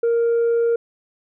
sine tone, 466.2 Hz, A#4, in tune, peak -13 dBFS, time 0.03-0.76 s, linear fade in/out 5 ms, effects tanh soft clip ceiling -14 dBFS

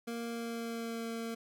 25% pulse tone with pitch glide, 233.1 to 228.8 Hz, A#3 to A#3, 0 to -32 cents, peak -33 dBFS, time 0.07-1.35 s, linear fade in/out 10 ms, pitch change -32 cents, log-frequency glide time 0.27-1.07 s, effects none

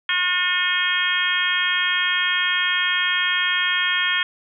harmonic tone with a mistuned harmonic, 360 Hz, F#4, 47 cents flat, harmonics 3 / 4 / 5 / 6 / 7 / 8 / 9, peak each -30 / -26 / -23 / -27 / -28 / -32 / -23 dBFS, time 0.09-4.23 s, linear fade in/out 2 ms, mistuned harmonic 6, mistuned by +16 cents, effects none

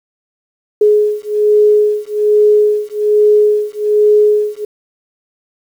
sine beating tone pair, 419.9 / 421.1 Hz, G#4 / G#4, +19 / +24 cents, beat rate 1.2 Hz, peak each -11 dBFS, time 0.81-4.65 s, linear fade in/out 5 ms, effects 7-bit

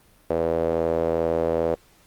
sawtooth tone with band-pass filter, 82.41 Hz, E2, in tune, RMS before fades -23 dBFS, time 0.3-1.75 s, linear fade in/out 0 ms, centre 520 Hz, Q 4, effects pink hiss -57 dBFS RMS until 2.06 s + Opus 32 kbps

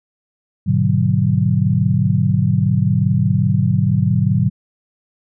sine chord, G# half-diminished seventh, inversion none, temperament just, 103.83 / 124.59 / 149.51 / 186.89 Hz, G#2 / B2 / D3 / F#3, 0 / +16 / +31 / +18 cents, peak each -18 dBFS, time 0.66-4.5 s, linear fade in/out 20 ms, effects none

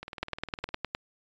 two click trains, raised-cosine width 0.3 ms, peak -23 / -14 dBFS, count 15 / 8, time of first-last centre 0.03-0.741 / 0.23-0.949 s, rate 19.7 / 9.73 Hz, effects resampled to 16000 Hz

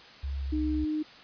sine tone with vibrato, 68.2 Hz, C#2, 28 cents flat, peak -30 dBFS, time 0.23-0.85 s, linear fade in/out 10 ms, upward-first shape square, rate 2.5 Hz, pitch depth 18 cents each way
sine tone, 306.9 Hz, D#4, 24 cents flat, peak -27 dBFS, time 0.52-1.03 s, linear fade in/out 10 ms
effects white hiss -50 dBFS RMS until 1.23 s + resampled to 11025 Hz

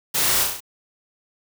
white noise with echo, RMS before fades -22 dBFS, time 0.14-0.44 s, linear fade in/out 10 ms, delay 33 ms, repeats 5, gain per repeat -3 dB, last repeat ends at 0.605 s, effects none

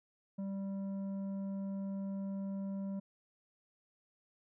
sine tone with tanh clipping, 195.6 Hz, G3, 4 cents flat, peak -38 dBFS, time 0.38-3 s, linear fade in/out 10 ms, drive 8 dB, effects none

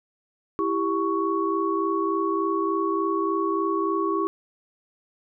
sine tone cluster, 331.4 / 394.8 / 1113 Hz, E4 / G4 / C#6, +9 / +12 / +7 cents, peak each -26 dBFS, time 0.59-4.27 s, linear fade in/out 0 ms, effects none

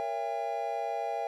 triangle chord, A# diminished seventh, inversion none, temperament just, 466.2 / 559.4 / 671.3 / 805.5 Hz, A#4 / C#5 / E5 / G5, 0 / +16 / +31 / +47 cents, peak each -37 / -38 / -33 / -32 dBFS, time 0-1.27 s, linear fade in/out 0 ms, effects none

